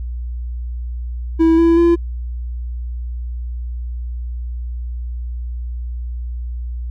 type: tone with pitch steps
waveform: triangle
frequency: 326.5 / 333.4 / 340.4 Hz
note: E4 / E4 / F4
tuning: -17 / +20 / -44 cents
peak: -7 dBFS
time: 1.39-1.96 s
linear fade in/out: 20 ms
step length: 190 ms
effects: added 60 Hz sine -22 dBFS peak until 6.9 s